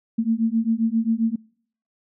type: beating tone pair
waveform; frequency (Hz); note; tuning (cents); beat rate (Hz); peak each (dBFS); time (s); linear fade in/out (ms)
sine; 222.4 / 229.9; A3 / A#3; +19 / -24; 7.5; -22 / -21; 0.18-1.36; 10
effects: noise-tail reverb RT60 0.6 s tail -26 dB re dry